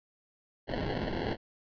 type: noise with sample-and-hold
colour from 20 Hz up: white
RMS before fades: -33 dBFS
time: 0.67-1.37 s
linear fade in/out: 50 ms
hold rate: 1225 Hz
effects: resampled to 11025 Hz